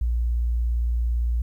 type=tone; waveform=sine; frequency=58.8 Hz; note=A#1; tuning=16 cents sharp; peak=-20 dBFS; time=0.01-1.42 s; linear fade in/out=5 ms; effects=10-bit